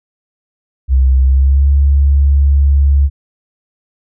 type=tone with pitch glide; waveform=sine; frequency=65.41 to 70.1 Hz; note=C2 to C#2; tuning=0 to +20 cents; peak=-6 dBFS; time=0.88-3.1 s; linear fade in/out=50 ms; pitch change=+120 cents; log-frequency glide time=1.22-1.69 s; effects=none